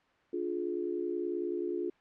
sine chord, D diminished, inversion none, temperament just, 293.7 / 352.4 / 422.9 Hz, D4 / F4 / Ab4, 0 / +16 / +31 cents, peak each -39 / -33 / -38 dBFS, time 0.33-1.9 s, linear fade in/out 5 ms, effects white hiss -66 dBFS RMS until 2 s + low-pass 2000 Hz 12 dB/octave

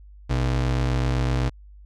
square ring-modulated tone, 91.8 Hz, F#2, 13 cents flat, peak -18 dBFS, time 0.29-1.5 s, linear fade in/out 20 ms, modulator 33.9 Hz, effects added 50 Hz sine -43 dBFS peak until 1.85 s + low-pass 6000 Hz 12 dB/octave

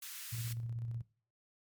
white high-pass noise, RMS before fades -46 dBFS, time 0.02-0.53 s, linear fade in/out 5 ms, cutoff 1300 Hz, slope 24 dB/octave
sine tone with tremolo, 116.54 Hz, A#2, in tune, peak -36 dBFS, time 0.32-1.02 s, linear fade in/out 10 ms, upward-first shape square, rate 16 Hz, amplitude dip 35%
effects noise-tail reverb RT60 0.4 s tail -18 dB re dry + MP3 96 kbps

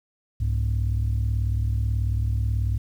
sine tone pair together, 65.41 / 103.74 Hz, C2 / G#2, 0 / -1 cents, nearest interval minor sixth, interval 799 cents, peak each -22 dBFS, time 0.4-2.78 s, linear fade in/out 10 ms, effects tanh soft clip ceiling -17 dBFS + 9-bit

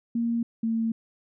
sine tone pair in turn, 233.1 / 226.2 Hz, A#3 / A3, 0 / +48 cents, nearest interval minor second, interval 52 cents, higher first, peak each -23 dBFS, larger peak neither, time 0.15-0.43 / 0.63-0.92 s, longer second, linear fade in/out 5 ms, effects none

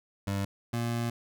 25% pulse tone pair in turn, 99 / 117.73 Hz, G2 / A#2, +18 / +18 cents, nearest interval minor third, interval 300 cents, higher second, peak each -25 dBFS, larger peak neither, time 0.27-0.45 / 0.73-1.1 s, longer second, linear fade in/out 5 ms, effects none

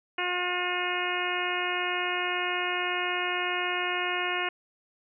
harmonic tone, 358.2 Hz, F4, 44 cents sharp, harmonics 1 / 2 / 3 / 4 / 5 / 6 / 7 / 8, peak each -35 / -35 / -35 / -35 / -35 / -35 / -35 / -35 dBFS, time 0.18-4.49 s, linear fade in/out 5 ms, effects none

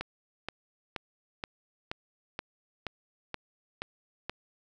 click train, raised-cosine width 0.3 ms, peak -18 dBFS, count 10, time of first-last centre 0.01-4.296 s, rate 2.1 Hz, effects none

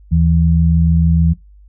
sine tone pair together, 77.6 / 164.43 Hz, D#2 / E3, -4 / -4 cents, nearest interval octave + minor second, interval 1300 cents, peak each -12 dBFS, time 0.11-1.34 s, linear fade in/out 20 ms, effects noise-tail reverb RT60 0.2 s tail -20 dB re dry + added 50 Hz sine -40 dBFS peak until 1.68 s

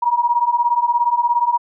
sine beating tone pair, 944 / 961 Hz, A#5 / B5, +22 / -48 cents, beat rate 17 Hz, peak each -18 / -16 dBFS, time 0.02-1.58 s, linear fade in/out 10 ms, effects none

